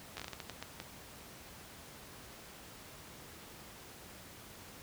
slowing click train, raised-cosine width 0.2 ms, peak -24 dBFS, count 11, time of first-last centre 0.17-0.801 s, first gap 11 ms, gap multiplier 1.36, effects pink hiss -52 dBFS RMS until 4.82 s + high-pass 60 Hz 12 dB/octave

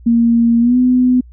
sine tone with pitch glide, 233.1 to 251.3 Hz, A#3 to B3, 0 to +30 cents, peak -8 dBFS, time 0.06-1.21 s, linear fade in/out 10 ms, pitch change +130 cents, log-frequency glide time 0.6-0.77 s, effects added 60 Hz sine -36 dBFS peak until 1.32 s

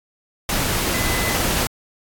sine tone in noise, 2018 Hz, B6, 37 cents sharp, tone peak -27 dBFS, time 0.94-1.36 s, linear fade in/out 2 ms, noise pink, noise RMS -21 dBFS, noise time 0.49-1.67 s, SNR -9 dB, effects AAC 64 kbps

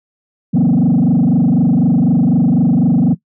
sine tone with frequency modulation, 206.9 Hz, G#3, 6 cents flat, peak -6 dBFS, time 0.53-3.15 s, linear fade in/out 20 ms, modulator 24 Hz, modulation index 2.5, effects noise-tail reverb RT60 0.1 s tail -21 dB re dry + tanh soft clip ceiling -7 dBFS

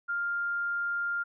sine tone, 1400 Hz, F6, 4 cents sharp, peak -28 dBFS, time 0.08-1.24 s, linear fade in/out 20 ms, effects none

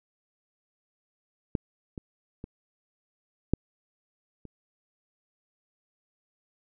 clicks, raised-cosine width 3 ms, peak -13 / -24 / -25 / -9 / -30 dBFS, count 5, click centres 1.552 / 1.978 / 2.441 / 3.536 / 4.453 s, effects none

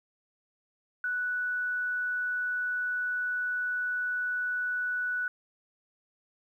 sine tone, 1480 Hz, F#6, in tune, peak -28 dBFS, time 1.04-5.28 s, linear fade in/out 2 ms, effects 11-bit

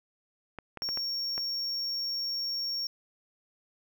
clicks, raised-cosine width 0.5 ms, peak -24 dBFS, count 6, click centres 0.587 / 0.773 / 0.821 / 0.889 / 0.974 / 1.379 s
triangle tone, 5520 Hz, F8, 21 cents flat, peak -29 dBFS, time 0.82-2.87 s, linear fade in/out 2 ms
effects none

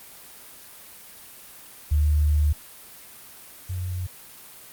sine tone pair in turn, 74.8 / 90.81 Hz, D2 / F#2, +32 / -32 cents, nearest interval minor third, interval 336 cents, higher second, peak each -17 / -26 dBFS, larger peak first, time 1.91-2.53 / 3.69-4.07 s, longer first, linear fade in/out 10 ms, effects white hiss -45 dBFS RMS until 4.72 s + Opus 32 kbps

